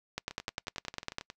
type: two click trains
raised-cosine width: 0.2 ms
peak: -16 / -24 dBFS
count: 11 / 12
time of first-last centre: 0.18-1.184 / 0.31-1.301 s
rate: 9.96 / 11.1 Hz
effects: noise-tail reverb RT60 0.1 s tail -26 dB re dry